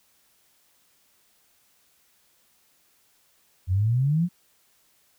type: exponential sweep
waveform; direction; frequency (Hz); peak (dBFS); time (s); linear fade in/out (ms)
sine; up; 87.31 to 183.1; -19; 3.67-4.29; 50
effects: white hiss -64 dBFS RMS until 5.18 s